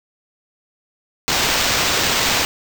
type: noise with sample-and-hold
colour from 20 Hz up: blue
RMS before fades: -18 dBFS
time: 1.28-2.45 s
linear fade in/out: 0 ms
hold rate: 11025 Hz
effects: none